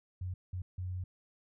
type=tone bursts at uneven times; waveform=sine; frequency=91.3 Hz; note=F#2; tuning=23 cents flat; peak=-35 dBFS; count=3; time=0.21-0.34 / 0.53-0.62 / 0.78-1.04 s; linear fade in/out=5 ms; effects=none